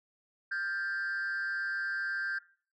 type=tone with frequency modulation; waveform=sine; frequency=1577 Hz; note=G6; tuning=10 cents sharp; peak=-29 dBFS; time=0.51-2.39 s; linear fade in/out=10 ms; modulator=170 Hz; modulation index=0.61; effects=noise-tail reverb RT60 0.4 s tail -18 dB re dry + tanh soft clip ceiling -30 dBFS